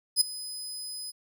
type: tone with ADSR envelope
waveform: 25% pulse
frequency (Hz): 5020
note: D#8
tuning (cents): +15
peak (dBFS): -12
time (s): 0.16-1.12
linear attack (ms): 50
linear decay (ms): 7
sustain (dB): -19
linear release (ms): 25
effects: none